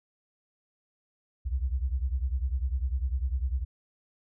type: beating tone pair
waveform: sine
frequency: 61.74 / 71.74 Hz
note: B1 / D2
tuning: 0 / -40 cents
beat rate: 10 Hz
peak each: -28 / -31 dBFS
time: 1.45-3.65 s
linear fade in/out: 20 ms
effects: none